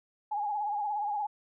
sine tone with vibrato, 830.6 Hz, G#5, in tune, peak -29 dBFS, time 0.31-1.27 s, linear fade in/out 10 ms, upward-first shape sine, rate 17 Hz, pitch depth 57 cents each way, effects none

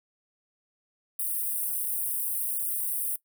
white high-pass noise, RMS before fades -30 dBFS, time 1.19-3.16 s, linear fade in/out 5 ms, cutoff 8700 Hz, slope 96 dB/octave, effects noise-tail reverb RT60 0.1 s tail -18 dB re dry

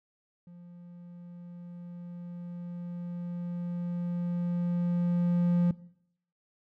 triangle tone with level ramp, 174.61 Hz, F3, in tune, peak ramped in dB -45 to -19 dBFS, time 0.47-5.71 s, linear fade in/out 2 ms, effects noise-tail reverb RT60 0.7 s tail -20 dB re dry

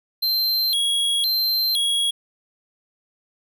square tone with vibrato, 3700 Hz, A#7, 14 cents flat, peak -19 dBFS, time 0.22-2.11 s, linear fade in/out 10 ms, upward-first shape square, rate 0.98 Hz, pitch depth 190 cents each way, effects none

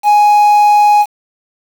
triangle tone with quantisation, 832 Hz, G#5, 3 cents sharp, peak -3 dBFS, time 0.03-1.06 s, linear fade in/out 50 ms, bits 5, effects none

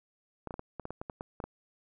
clicks, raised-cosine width 1 ms, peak -24 dBFS, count 12, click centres 0.473 / 0.508 / 0.541 / 0.594 / 0.797 / 0.854 / 0.906 / 1.015 / 1.098 / 1.209 / 1.402 / 1.44 s, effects none

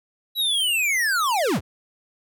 square linear sweep, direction down, 3951 to 45.56 Hz, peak -20 dBFS, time 0.35-1.61 s, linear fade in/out 50 ms, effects none

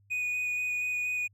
triangle tone with vibrato, 2475 Hz, D#7, 10 cents flat, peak -27 dBFS, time 0.1-1.28 s, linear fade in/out 20 ms, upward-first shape square, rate 4.2 Hz, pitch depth 8 cents each way, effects added 100 Hz sine -61 dBFS peak until 1.33 s

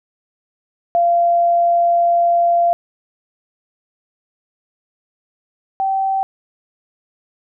sine tone pair in turn, 689 / 773.4 Hz, F5 / G5, -24 / -24 cents, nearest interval major second, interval 200 cents, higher second, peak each -11 / -15 dBFS, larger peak first, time 0.95-2.73 / 5.8-6.23 s, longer first, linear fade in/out 0 ms, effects none

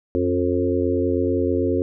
harmonic tone with a mistuned harmonic, 89.3 Hz, F2, 39 cents sharp, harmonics 1 / 3 / 4 / 5 / 6, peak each -26 / -23 / -23 / -24 / -28 dBFS, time 0.15-1.82 s, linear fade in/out 0 ms, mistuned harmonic 3, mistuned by +19 cents, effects none

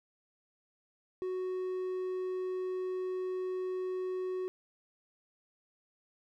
triangle tone, 370 Hz, F#4, in tune, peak -31 dBFS, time 1.22-4.48 s, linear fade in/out 0 ms, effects none

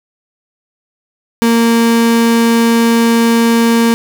35% pulse tone, 231.1 Hz, A#3, 15 cents flat, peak -6 dBFS, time 1.42-3.94 s, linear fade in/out 0 ms, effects none

